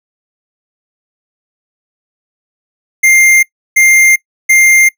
square tone bursts, 2106 Hz, C7, 11 cents sharp, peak -5 dBFS, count 3, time 3.03-4.89 s, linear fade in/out 10 ms, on 400 ms, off 330 ms, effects noise-tail reverb RT60 0.1 s tail -23 dB re dry

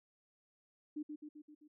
sine tone with echo, 300.3 Hz, D4, 39 cents sharp, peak -38 dBFS, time 0.96-1.03 s, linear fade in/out 10 ms, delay 130 ms, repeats 5, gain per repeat -4 dB, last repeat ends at 1.68 s, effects none

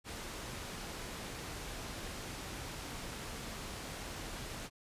pink low-pass noise, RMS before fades -44 dBFS, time 0.04-4.7 s, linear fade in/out 50 ms, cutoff 10000 Hz, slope 12 dB/octave, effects resampled to 32000 Hz

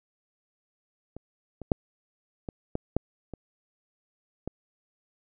clicks, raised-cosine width 2 ms, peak -26 / -25 / -7 / -21 / -15 / -10 / -24 / -19 dBFS, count 8, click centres 1.166 / 1.617 / 1.718 / 2.488 / 2.754 / 2.966 / 3.337 / 4.476 s, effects none

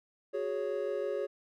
triangle chord, F# suspended second, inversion none, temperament just, 370 / 416.2 / 555 Hz, F#4 / G#4 / C#5, 0 / +4 / +2 cents, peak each -36 / -33 / -33 dBFS, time 0.33-1.27 s, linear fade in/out 20 ms, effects none

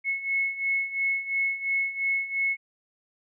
sine beating tone pair, 2188 / 2190.9 Hz, C#7 / C#7, -23 / -21 cents, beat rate 2.9 Hz, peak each -30 / -26 dBFS, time 0.04-2.57 s, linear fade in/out 50 ms, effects none

